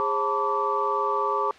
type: tone cluster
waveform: sine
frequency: 411.4 / 537 / 889 / 986 / 1154 Hz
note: G#4 / C5 / A5 / B5 / D6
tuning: -16 / +45 / +18 / -3 / -31 cents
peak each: -29 / -32 / -29 / -31 / -25 dBFS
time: 0-1.51 s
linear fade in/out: 0 ms
effects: white hiss -47 dBFS RMS until 1.58 s + low-pass 3000 Hz 12 dB/octave